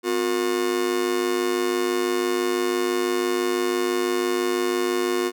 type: tone with amplitude modulation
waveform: 45% pulse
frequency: 360 Hz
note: F#4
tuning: 47 cents flat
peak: -17 dBFS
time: 0.03-5.32 s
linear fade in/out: 50 ms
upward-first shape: sine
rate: 106 Hz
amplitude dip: 85%
effects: none